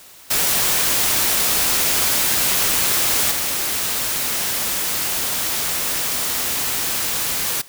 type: noise with level steps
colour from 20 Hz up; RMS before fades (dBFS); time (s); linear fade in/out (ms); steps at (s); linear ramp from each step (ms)
white; -18 / -22; 0.3-7.62; 10; 3.31; 5
effects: white hiss -44 dBFS RMS until 7.68 s